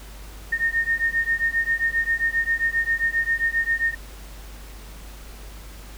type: beating tone pair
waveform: sine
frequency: 1832 / 1839.5 Hz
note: A#6 / A#6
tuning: -31 / -24 cents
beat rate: 7.5 Hz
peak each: -23 dBFS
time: 0.52-3.95 s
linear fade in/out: 10 ms
effects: added 50 Hz sine -38 dBFS peak until 5.97 s + pink hiss -45 dBFS RMS until 5.97 s